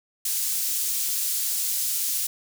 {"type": "high-pass noise", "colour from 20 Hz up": "pink", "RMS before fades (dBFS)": -26, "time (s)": [0.25, 2.27], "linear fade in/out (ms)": 5, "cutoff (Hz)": 7100, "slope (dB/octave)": 12, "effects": []}